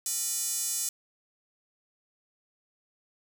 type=tone with high-pass filter; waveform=square; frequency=270 Hz; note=C#4; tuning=45 cents flat; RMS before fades=-31 dBFS; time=0.06-0.89 s; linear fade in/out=2 ms; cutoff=7400 Hz; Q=2.1; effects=none